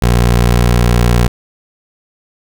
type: tone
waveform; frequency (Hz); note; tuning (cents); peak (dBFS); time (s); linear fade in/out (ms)
20% pulse; 59.6; A#1; +39; -3; 0.02-1.28; 5
effects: none